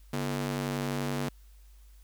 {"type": "ring-modulated tone", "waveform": "sawtooth", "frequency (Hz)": 192.2, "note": "G3", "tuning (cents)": -34, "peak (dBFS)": -23, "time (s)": [0.13, 1.29], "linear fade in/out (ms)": 5, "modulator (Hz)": 50.5, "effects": ["added 50 Hz sine -51 dBFS peak until 2.03 s", "white hiss -66 dBFS RMS until 2.03 s"]}